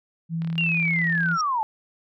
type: tone with pitch glide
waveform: sine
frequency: 164.81 to 167.79 Hz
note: E3 to E3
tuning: 0 to +31 cents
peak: -24 dBFS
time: 0.29-1.38 s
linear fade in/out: 50 ms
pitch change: +31 cents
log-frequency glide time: 0.53-1 s
type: click train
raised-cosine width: 0.3 ms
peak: -26 dBFS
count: 34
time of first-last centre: 0.42-1.314 s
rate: 36.9 Hz
type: linear sweep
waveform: sine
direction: down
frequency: 2820 to 842 Hz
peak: -21 dBFS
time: 0.58-1.63 s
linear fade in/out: 0 ms
type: tone with exponential growth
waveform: sine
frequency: 5580 Hz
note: F8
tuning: 2 cents flat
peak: -23 dBFS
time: 1.33-1.41 s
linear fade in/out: 2 ms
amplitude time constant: 17 ms
effects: none